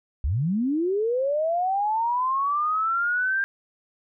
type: linear sweep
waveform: sine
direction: up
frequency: 57.1 to 1600 Hz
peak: -21 dBFS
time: 0.24-3.44 s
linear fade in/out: 0 ms
effects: none